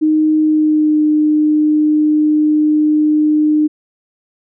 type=tone with pitch glide; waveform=sine; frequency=309.7 to 304 Hz; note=D#4 to D#4; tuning=-8 to -40 cents; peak=-9 dBFS; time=0.01-3.68 s; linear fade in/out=20 ms; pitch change=-32 cents; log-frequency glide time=0.39-1.02 s; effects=none